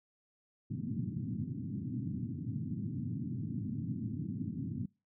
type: band-pass noise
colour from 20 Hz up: pink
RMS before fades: -38 dBFS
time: 0.7-4.86 s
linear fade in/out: 5 ms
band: 100 to 280 Hz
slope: 48 dB/octave
effects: noise-tail reverb RT60 0.3 s tail -26 dB re dry